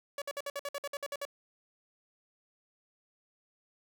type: tone bursts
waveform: sawtooth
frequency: 568 Hz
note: C#5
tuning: 42 cents sharp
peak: -31 dBFS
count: 12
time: 0.18-1.252 s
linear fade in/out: 2 ms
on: 38 ms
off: 56 ms
effects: none